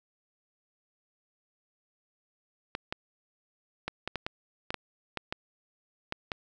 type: clicks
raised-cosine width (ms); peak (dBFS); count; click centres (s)
0.3; -16; 12; 2.751 / 2.925 / 3.88 / 4.076 / 4.157 / 4.265 / 4.705 / 4.743 / 5.173 / 5.325 / 6.124 / 6.318
effects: none